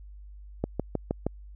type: click train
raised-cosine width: 2 ms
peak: -13 dBFS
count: 5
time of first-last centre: 0.64-1.266 s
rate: 6.39 Hz
effects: added 50 Hz sine -43 dBFS peak until 1.55 s